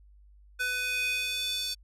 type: tone with high-pass filter sweep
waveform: square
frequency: 499.4 Hz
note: B4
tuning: 19 cents sharp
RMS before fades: -31 dBFS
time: 0.59-1.75 s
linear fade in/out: 20 ms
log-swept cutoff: 1700 to 4200 Hz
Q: 4
effects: added 50 Hz sine -53 dBFS peak until 1.83 s + resampled to 32000 Hz